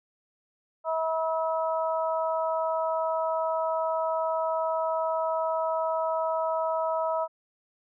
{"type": "harmonic tone", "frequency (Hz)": 322.5, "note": "E4", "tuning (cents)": -38, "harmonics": [2, 3, 4], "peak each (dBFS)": [-27, -30, -33], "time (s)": [0.84, 7.28], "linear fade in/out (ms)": 50, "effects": []}